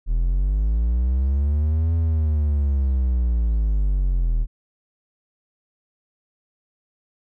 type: linear two-way sweep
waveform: triangle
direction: up then down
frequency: 38.58 to 83.1 to 38.58 Hz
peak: -15 dBFS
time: 0.06-4.47 s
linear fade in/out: 50 ms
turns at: 1.94 s
effects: none